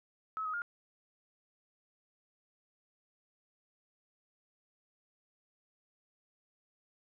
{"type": "tone with pitch steps", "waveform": "sine", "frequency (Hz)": [1290, 1260, 1414], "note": ["E6", "D#6", "F6"], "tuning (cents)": [-38, 21, 21], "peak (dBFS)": -34, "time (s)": [0.37, 0.619], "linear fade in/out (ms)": 0, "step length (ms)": 83, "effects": []}